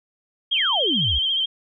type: tone with vibrato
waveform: sine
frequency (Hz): 3162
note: G7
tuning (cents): +14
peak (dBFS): -19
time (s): 0.51-1.46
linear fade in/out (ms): 10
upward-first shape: sine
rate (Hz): 14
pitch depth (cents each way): 52
type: exponential sweep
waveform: sine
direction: down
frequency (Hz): 3450 to 54.5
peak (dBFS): -23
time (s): 0.52-1.19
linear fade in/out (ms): 10
effects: none